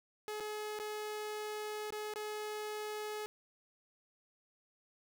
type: tone with dropouts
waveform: sawtooth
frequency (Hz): 424.3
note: G#4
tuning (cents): +37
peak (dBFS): -35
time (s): 0.28-3.26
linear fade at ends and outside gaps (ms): 0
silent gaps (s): 0.4-0.406 / 0.79-0.798 / 1.905-1.924 / 2.138-2.159
effects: none